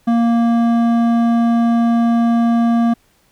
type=tone with hard clipping; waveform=triangle; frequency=233.1 Hz; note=A#3; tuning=in tune; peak=-13 dBFS; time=0.07-2.94 s; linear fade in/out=10 ms; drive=14 dB; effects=pink hiss -57 dBFS RMS until 3.31 s